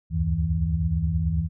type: tone cluster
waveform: sine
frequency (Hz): 69 / 78.4 / 95.4 / 162.2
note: C#2 / D#2 / G2 / E3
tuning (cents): -7 / +14 / -47 / -28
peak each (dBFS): -30 / -25 / -29 / -25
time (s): 0.1-1.49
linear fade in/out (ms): 50
effects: none